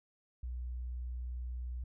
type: tone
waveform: sine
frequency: 61.4 Hz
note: B1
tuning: 9 cents flat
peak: -37 dBFS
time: 0.43-1.84 s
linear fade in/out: 5 ms
effects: none